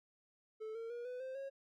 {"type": "tone with pitch steps", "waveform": "triangle", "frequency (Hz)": [436.8, 456.7, 477.4, 499.1, 521.9, 545.6], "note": ["A4", "A#4", "A#4", "B4", "C5", "C#5"], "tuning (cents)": [-13, -36, 41, 18, -4, -28], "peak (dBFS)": -40, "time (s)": [0.6, 1.5], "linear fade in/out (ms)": 20, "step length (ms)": 150, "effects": []}